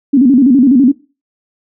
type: tone with vibrato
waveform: sine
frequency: 261.6 Hz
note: C4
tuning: in tune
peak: -4 dBFS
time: 0.13-0.92 s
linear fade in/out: 10 ms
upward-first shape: square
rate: 12 Hz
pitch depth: 130 cents each way
effects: noise-tail reverb RT60 0.3 s tail -19 dB re dry